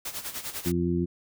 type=noise with tremolo; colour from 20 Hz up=white; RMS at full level=-33 dBFS; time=0.05-0.72 s; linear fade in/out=5 ms; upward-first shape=sine; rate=10 Hz; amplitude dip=75%
type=harmonic tone; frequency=86.7 Hz; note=F2; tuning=12 cents flat; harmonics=1 / 2 / 3 / 4; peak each=-32 / -27 / -31 / -28 dBFS; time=0.65-1.06 s; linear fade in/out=20 ms
effects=none